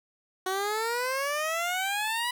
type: exponential sweep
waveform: 15% pulse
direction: up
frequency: 370 to 987.8 Hz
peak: -21 dBFS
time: 0.46-2.31 s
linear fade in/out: 5 ms
effects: none